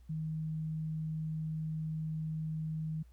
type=tone; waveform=sine; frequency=157.5 Hz; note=D#3; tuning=21 cents sharp; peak=-34 dBFS; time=0.09-3.03 s; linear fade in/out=10 ms; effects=added 60 Hz sine -55 dBFS peak until 3.12 s + pink hiss -74 dBFS RMS until 3.12 s